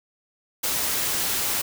white noise, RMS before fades -25 dBFS, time 0.63-1.62 s, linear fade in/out 10 ms, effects none

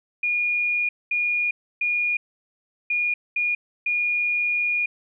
sine tone bursts at uneven times, 2435 Hz, D#7, 38 cents flat, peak -20 dBFS, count 6, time 0.23-0.89 / 1.11-1.51 / 1.81-2.17 / 2.9-3.14 / 3.36-3.55 / 3.86-4.86 s, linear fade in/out 5 ms, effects none

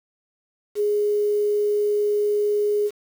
sine tone with quantisation, 415.3 Hz, G#4, in tune, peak -18 dBFS, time 0.75-2.91 s, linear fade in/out 50 ms, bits 7, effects none

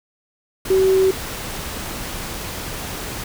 sine tone in noise, 380 Hz, F#4, 46 cents sharp, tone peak -12 dBFS, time 0.7-1.11 s, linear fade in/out 5 ms, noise pink, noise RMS -29 dBFS, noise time 0.65-3.24 s, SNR +14 dB, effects none

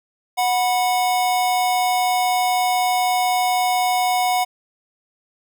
square tone pair together, 734 / 982 Hz, F#5 / B5, -14 / -10 cents, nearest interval perfect fourth, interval 504 cents, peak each -18 / -26 dBFS, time 0.37-4.45 s, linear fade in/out 20 ms, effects none

